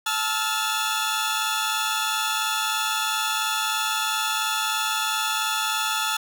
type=tone cluster; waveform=sawtooth; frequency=874 / 1302 / 1402 / 3453 Hz; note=A5 / E6 / F6 / A7; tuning=-12 / -22 / +6 / -33 cents; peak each=-25 dBFS; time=0.06-6.17 s; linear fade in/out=5 ms; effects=none